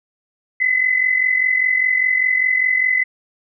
sine tone pair together, 1986 / 2031 Hz, B6 / B6, +9 / +48 cents, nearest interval unison, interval 39 cents, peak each -20 / -15 dBFS, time 0.6-3.04 s, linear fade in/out 10 ms, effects none

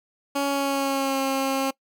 15% pulse tone with pitch glide, 280 to 269.5 Hz, C#4 to C#4, +18 to -49 cents, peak -16 dBFS, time 0.35-1.71 s, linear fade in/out 10 ms, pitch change -67 cents, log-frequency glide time 0.46-1.21 s, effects noise-tail reverb RT60 0.1 s tail -22 dB re dry

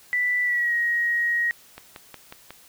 sine tone with pitch glide, 1975.5 to 1888.5 Hz, B6 to A#6, 0 to +22 cents, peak -20 dBFS, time 0.13-1.51 s, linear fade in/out 0 ms, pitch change -78 cents, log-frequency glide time 0.43-0.74 s
click train, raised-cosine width 0.3 ms, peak -22 dBFS, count 5, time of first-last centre 1.78-2.506 s, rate 5.51 Hz
effects white hiss -52 dBFS RMS until 2.68 s

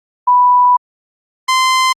sine / sawtooth tone pair in turn, 987.8 / 1037.1 Hz, B5 / C6, 0 / -16 cents, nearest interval minor second, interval 84 cents, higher second, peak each -6 dBFS, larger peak neither, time 0.27-0.77 / 1.48-1.93 s, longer first, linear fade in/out 10 ms, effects low-pass 8000 Hz 12 dB/octave + Opus 48 kbps

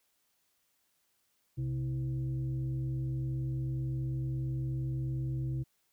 sine tone with frequency modulation, 130.81 Hz, C3, in tune, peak -31 dBFS, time 1.57-5.64 s, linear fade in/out 20 ms, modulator 193 Hz, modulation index 0.5, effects white hiss -75 dBFS RMS until 5.92 s

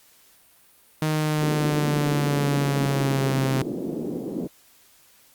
sawtooth linear sweep, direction down, 155.56 to 132.2 Hz, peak -17 dBFS, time 1.02-3.62 s, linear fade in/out 2 ms
white band-pass noise, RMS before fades -30 dBFS, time 1.41-4.48 s, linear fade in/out 20 ms, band 170 to 390 Hz, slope 24 dB/octave
effects white hiss -56 dBFS RMS until 5.34 s + Opus 48 kbps

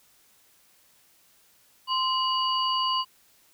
sine tone cluster, 1040 / 2912 / 4611 Hz, C6 / F#7 / D8, -11 / -28 / -33 cents, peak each -25 / -28 / -32 dBFS, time 1.87-3.05 s, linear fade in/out 50 ms, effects white hiss -61 dBFS RMS until 3.53 s

